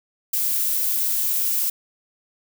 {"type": "noise", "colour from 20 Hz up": "violet", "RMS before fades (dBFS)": -22, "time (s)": [0.33, 1.7], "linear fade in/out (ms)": 5, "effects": []}